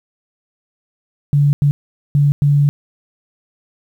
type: tone bursts at uneven times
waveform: sine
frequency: 143.8 Hz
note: D3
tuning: 36 cents flat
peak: -9 dBFS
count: 4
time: 1.33-1.53 / 1.62-1.71 / 2.15-2.32 / 2.42-2.69 s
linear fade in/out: 0 ms
effects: 8-bit